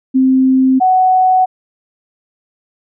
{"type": "tone pair in turn", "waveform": "sine", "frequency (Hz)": [261.6, 744.6], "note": ["C4", "F#5"], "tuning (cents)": [0, 11], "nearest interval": "octave + tritone", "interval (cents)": 1811, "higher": "second", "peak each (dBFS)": -7, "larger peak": "neither", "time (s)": [[0.14, 0.8], [0.8, 1.46]], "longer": "neither", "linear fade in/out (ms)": 20, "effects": []}